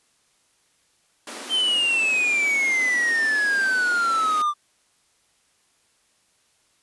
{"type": "high-pass noise", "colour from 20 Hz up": "pink", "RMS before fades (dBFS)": -36, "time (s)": [1.27, 4.42], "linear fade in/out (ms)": 2, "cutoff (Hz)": 230, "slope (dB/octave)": 48}
{"type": "exponential sweep", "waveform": "triangle", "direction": "down", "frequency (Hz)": [3136, 1174.7], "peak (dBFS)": -17, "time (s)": [1.49, 4.54], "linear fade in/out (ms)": 50}
{"effects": ["white hiss -64 dBFS RMS until 6.82 s", "resampled to 24000 Hz"]}